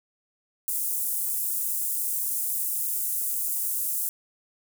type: high-pass noise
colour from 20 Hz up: pink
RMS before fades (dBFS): -28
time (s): 0.68-4.09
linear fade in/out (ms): 0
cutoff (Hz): 9400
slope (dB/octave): 24
effects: none